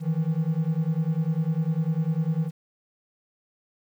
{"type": "beating tone pair", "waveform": "triangle", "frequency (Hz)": [155.56, 165.56], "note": ["D#3", "E3"], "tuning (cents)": [0, 8], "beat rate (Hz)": 10, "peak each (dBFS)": -23, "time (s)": [0, 2.51], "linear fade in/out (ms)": 50, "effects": ["tanh soft clip ceiling -13 dBFS", "9-bit"]}